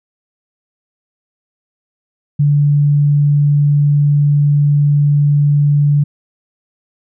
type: tone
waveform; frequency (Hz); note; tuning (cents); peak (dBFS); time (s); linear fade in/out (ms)
sine; 145.3; D3; -18; -8; 2.39-6.04; 10
effects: none